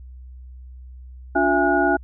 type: tone cluster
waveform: sine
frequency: 287.5 / 357.3 / 671 / 821 / 1449 Hz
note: D4 / F4 / E5 / G#5 / F#6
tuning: -37 / +40 / +31 / -20 / -37 cents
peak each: -22 dBFS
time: 1.35-1.97 s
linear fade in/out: 10 ms
effects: added 63 Hz sine -37 dBFS peak until 2.03 s